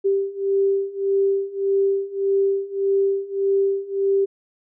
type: beating tone pair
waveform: sine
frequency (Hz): 392 / 393.7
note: G4 / G4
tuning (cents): 0 / +8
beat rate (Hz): 1.7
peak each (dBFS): -22 / -20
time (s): 0.04-4.26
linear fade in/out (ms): 20
effects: none